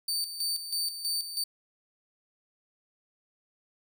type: tone with tremolo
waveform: sawtooth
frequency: 4582 Hz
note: D8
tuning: 44 cents flat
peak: -25 dBFS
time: 0.08-1.44 s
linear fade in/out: 5 ms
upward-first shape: square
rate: 3.1 Hz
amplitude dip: 65%
effects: 11-bit